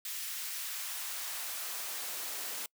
white noise with high-pass filter sweep, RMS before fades -39 dBFS, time 0.05-2.66 s, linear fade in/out 2 ms, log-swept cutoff 2000 to 290 Hz, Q 0.79, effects noise-tail reverb RT60 0.1 s tail -26 dB re dry

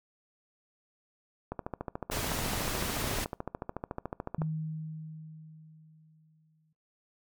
click train, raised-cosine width 1 ms, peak -20 dBFS, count 41, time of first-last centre 1.52-4.419 s, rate 13.8 Hz
pink noise, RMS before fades -33 dBFS, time 2.11-3.25 s, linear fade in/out 10 ms
sine tone with exponential decay, 157.1 Hz, D#3, 17 cents sharp, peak -28 dBFS, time 4.38-6.73 s, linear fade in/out 5 ms, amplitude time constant 510 ms
effects noise-tail reverb RT60 0.3 s tail -23 dB re dry + MP3 96 kbps

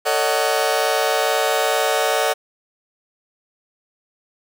sawtooth chord, D# half-diminished seventh, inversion second, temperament just, 448 / 560 / 622.3 / 746.7 Hz, A4 / C#5 / D#5 / F#5, +31 / +18 / 0 / +16 cents, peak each -19 / -19 / -19 / -18 dBFS, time 0.05-2.34 s, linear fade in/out 20 ms, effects none

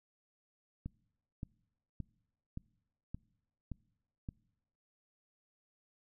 click train, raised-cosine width 5 ms, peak -28 dBFS, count 7, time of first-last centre 0.86-4.289 s, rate 1.75 Hz, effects noise-tail reverb RT60 0.9 s tail -25 dB re dry

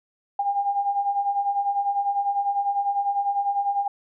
sine beating tone pair, 795 / 805 Hz, G5 / G5, +24 / +46 cents, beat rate 10 Hz, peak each -28 / -22 dBFS, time 0.39-3.88 s, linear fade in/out 5 ms, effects none

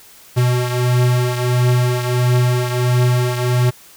square beating tone pair, 123.47 / 124.97 Hz, B2 / B2, 0 / +21 cents, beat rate 1.5 Hz, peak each -15 / -21 dBFS, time 0.36-3.71 s, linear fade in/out 20 ms, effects white hiss -44 dBFS RMS until 3.96 s

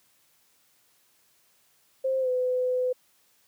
sine tone with pitch glide, 527 to 504.4 Hz, C5 to B4, +12 to +36 cents, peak -23 dBFS, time 2.04-2.93 s, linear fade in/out 10 ms, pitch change -76 cents, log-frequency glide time 2.2-2.29 s, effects white hiss -65 dBFS RMS until 3.47 s + high-pass 80 Hz 12 dB/octave

